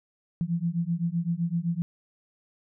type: beating tone pair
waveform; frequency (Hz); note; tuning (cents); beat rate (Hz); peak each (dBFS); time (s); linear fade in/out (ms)
sine; 166 / 173.8; E3 / F3; +12 / -8; 7.8; -28 / -28; 0.41-1.82; 0
effects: none